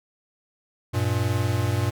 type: tone pair together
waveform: square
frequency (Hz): 96.6 / 117.58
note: G2 / A#2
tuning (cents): -25 / +15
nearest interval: minor third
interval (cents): 340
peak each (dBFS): -25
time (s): 0.93-1.91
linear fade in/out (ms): 20
effects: none